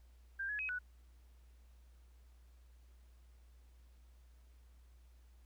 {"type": "tone with pitch steps", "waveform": "sine", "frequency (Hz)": [1587, 1690, 2539, 1479], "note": ["G6", "G#6", "D#7", "F#6"], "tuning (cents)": [21, 30, 34, -1], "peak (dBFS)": -37, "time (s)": [0.39, 0.79], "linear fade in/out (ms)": 10, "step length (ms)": 100, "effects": ["added 60 Hz sine -59 dBFS peak until 5.45 s", "pink hiss -75 dBFS RMS until 5.45 s"]}